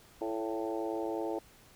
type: harmonic tone with a mistuned harmonic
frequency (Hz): 111.4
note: A2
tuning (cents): +22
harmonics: 3 / 4 / 5 / 6 / 7 / 8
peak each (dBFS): -36 / -38 / -40 / -42 / -43 / -44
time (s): 0.21-1.39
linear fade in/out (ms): 5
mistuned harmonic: 4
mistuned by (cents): -28
effects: pink hiss -59 dBFS RMS until 1.75 s